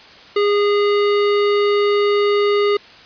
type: tone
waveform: square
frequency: 410 Hz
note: G#4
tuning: 22 cents flat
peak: -14 dBFS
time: 0.36-2.77 s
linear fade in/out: 5 ms
effects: white hiss -42 dBFS RMS until 3.05 s + resampled to 11025 Hz